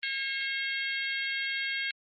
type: harmonic tone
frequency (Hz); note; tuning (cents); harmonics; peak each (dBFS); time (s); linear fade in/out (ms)
541; C#5; -42; 3 / 4 / 5 / 6 / 7 / 8; -35 / -33 / -40 / -38 / -44 / -42; 0.03-1.91; 2
effects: Opus 24 kbps